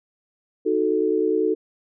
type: chord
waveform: sine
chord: D# diminished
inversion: none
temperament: equal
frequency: 311.1 / 370 / 440 Hz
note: D#4 / F#4 / A4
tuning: 0 / 0 / 0 cents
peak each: -24 / -23 / -21 dBFS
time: 0.65-1.55 s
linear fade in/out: 20 ms
effects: none